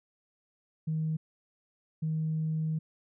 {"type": "tone bursts at uneven times", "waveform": "sine", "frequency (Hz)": 157.7, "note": "D#3", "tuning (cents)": 24, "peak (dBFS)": -27, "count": 2, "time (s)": [[0.87, 1.17], [2.02, 2.79]], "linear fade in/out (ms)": 10, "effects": ["tanh soft clip ceiling -23 dBFS"]}